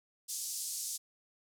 pink band-pass noise, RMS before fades -39 dBFS, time 0.28-0.98 s, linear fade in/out 20 ms, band 5300 to 12000 Hz, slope 24 dB/octave, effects none

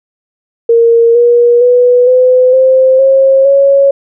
sine tone with pitch steps, 464 / 477.9 / 492.2 / 506.9 / 522 / 537.6 / 553.7 Hz, A#4 / A#4 / B4 / B4 / C5 / C5 / C#5, -8 / +43 / -6 / +45 / -4 / +47 / -2 cents, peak -3 dBFS, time 0.69-3.91 s, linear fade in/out 5 ms, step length 460 ms, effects none

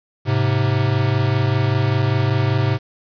square tone pair together, 105.72 / 130.81 Hz, G#2 / C3, +31 / 0 cents, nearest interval major third, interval 369 cents, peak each -19 dBFS, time 0.25-2.79 s, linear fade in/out 50 ms, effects resampled to 11025 Hz + 7-bit

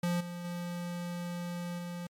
square tone with level steps, 174.61 Hz, F3, in tune, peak -29 / -39 / -36 / -38 dBFS, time 0.03-2.07 s, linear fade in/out 5 ms, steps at 0.2 / 0.44 / 1.78 s, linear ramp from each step 10 ms, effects MP3 64 kbps

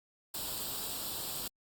white noise with comb filter, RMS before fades -38 dBFS, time 0.34-1.48 s, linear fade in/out 5 ms, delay 0.24 ms, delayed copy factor +0.7, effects Opus 48 kbps

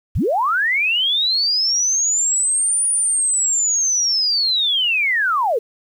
sine linear two-way sweep, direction up then down, 33.26 to 9600 to 408.1 Hz, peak -15 dBFS, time 0.15-5.59 s, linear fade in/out 10 ms, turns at 2.88 s, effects 8-bit

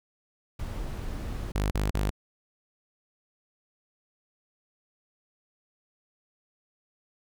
brown noise, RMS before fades -34 dBFS, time 0.59-1.52 s, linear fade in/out 5 ms
sawtooth tone bursts, 50.7 Hz, G#1, 41 cents flat, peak -21 dBFS, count 3, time 1.55-2.104 s, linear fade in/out 5 ms, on 160 ms, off 37 ms
effects none

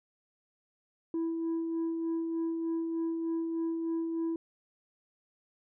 sine tone with tremolo, 329.6 Hz, E4, in tune, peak -26 dBFS, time 1.14-4.36 s, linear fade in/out 2 ms, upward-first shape sine, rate 3.3 Hz, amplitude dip 40%, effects tanh soft clip ceiling -28 dBFS

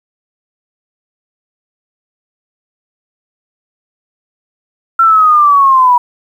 sine linear sweep, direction down, 1360 to 962 Hz, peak -4 dBFS, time 4.99-5.98 s, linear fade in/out 5 ms, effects 7-bit

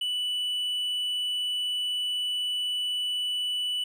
triangle tone, 2968 Hz, F#7, 5 cents sharp, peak -25 dBFS, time 0.01-3.84 s, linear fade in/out 5 ms, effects none

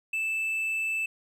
triangle tone, 2637 Hz, E7, in tune, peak -25 dBFS, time 0.13-1.06 s, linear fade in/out 5 ms, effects none

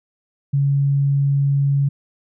sine tone, 140 Hz, C#3, 18 cents sharp, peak -14 dBFS, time 0.53-1.89 s, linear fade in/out 10 ms, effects none

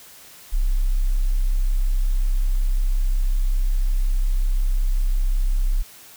sine tone, 32.74 Hz, C1, 2 cents sharp, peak -16 dBFS, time 0.52-5.83 s, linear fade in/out 20 ms, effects white hiss -45 dBFS RMS until 6.16 s

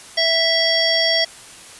harmonic tone with a mistuned harmonic, 659 Hz, E5, 1 cent flat, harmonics 1 / 3 / 5 / 7 / 8, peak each -21 / -21 / -21 / -21 / -21 dBFS, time 0.17-1.25 s, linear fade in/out 10 ms, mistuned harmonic 8, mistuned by +79 cents, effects white hiss -40 dBFS RMS until 1.79 s + resampled to 24000 Hz

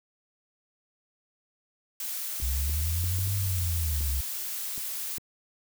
blue noise, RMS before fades -34 dBFS, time 2-5.18 s, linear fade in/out 2 ms
clicks, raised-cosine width 3 ms, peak -32 dBFS, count 8, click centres 2.401 / 2.696 / 3.041 / 3.188 / 3.274 / 4.008 / 4.779 / 5.181 s
sine linear two-way sweep, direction up then down, 61.3 to 100 to 64.1 Hz, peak -26 dBFS, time 2.42-4.21 s, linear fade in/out 5 ms, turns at 3.34 s
effects none

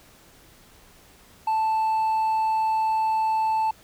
sine tone with hard clipping, 880 Hz, A5, in tune, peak -21 dBFS, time 1.47-3.71 s, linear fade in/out 5 ms, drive 2 dB, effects pink hiss -53 dBFS RMS until 3.83 s

